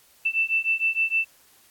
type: beating tone pair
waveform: sine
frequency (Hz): 2659 / 2665.5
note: E7 / E7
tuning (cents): +14 / +19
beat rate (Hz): 6.5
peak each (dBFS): -24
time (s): 0.25-1.25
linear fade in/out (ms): 10
effects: white hiss -57 dBFS RMS until 1.7 s + AAC 64 kbps